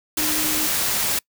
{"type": "tone in noise", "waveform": "sine", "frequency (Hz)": 306.9, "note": "D#4", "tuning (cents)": -24, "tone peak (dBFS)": -29, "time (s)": [0.17, 0.67], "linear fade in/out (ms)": 5, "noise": "white", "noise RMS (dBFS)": -22, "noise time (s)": [0.17, 1.19], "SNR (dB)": -10, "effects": ["noise-tail reverb RT60 0.1 s tail -25 dB re dry"]}